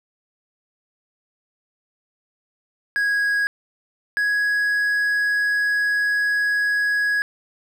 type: tone pair in turn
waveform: triangle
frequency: 1653 / 1666.4 Hz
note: G#6 / G#6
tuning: -9 / +5 cents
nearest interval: unison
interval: 14 cents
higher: second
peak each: -16 dBFS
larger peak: neither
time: 2.96-3.47 / 4.17-7.22 s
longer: second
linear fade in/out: 0 ms
effects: none